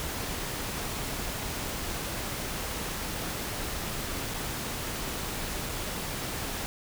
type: noise with dropouts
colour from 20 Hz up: pink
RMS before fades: -34 dBFS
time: 0-6.66 s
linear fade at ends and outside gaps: 0 ms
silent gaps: 4.339-4.343 / 5.69-5.694 s
effects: none